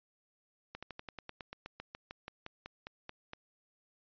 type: slowing click train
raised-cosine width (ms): 0.3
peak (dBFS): -27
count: 19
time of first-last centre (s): 0.75-3.334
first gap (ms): 76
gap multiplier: 1.07
effects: resampled to 11025 Hz